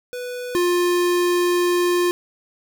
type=tone pair in turn; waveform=square; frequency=493.9 / 353 Hz; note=B4 / F4; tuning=0 / +19 cents; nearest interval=tritone; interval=581 cents; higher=first; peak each=-28 / -17 dBFS; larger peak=second; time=0.13-0.55 / 0.55-2.11 s; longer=second; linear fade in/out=0 ms; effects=none